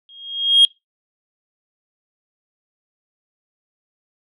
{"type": "tone with exponential growth", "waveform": "sine", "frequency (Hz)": 3254, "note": "G#7", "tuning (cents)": -36, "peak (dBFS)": -3, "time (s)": [0.09, 0.65], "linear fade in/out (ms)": 1, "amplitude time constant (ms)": 120, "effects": ["noise-tail reverb RT60 0.2 s tail -25 dB re dry", "tanh soft clip ceiling -5 dBFS"]}